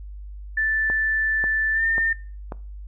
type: tone with pitch glide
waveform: sine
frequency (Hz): 1760 to 1809.5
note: A6 to A6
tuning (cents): 0 to +48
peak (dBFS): -19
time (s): 0.57-2.13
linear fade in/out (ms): 5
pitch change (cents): +48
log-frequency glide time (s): 1.73-1.83
type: click train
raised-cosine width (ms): 1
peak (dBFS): -17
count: 4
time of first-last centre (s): 0.9-2.522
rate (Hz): 1.85
effects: noise-tail reverb RT60 0.4 s tail -20 dB re dry + added 50 Hz sine -34 dBFS peak until 2.87 s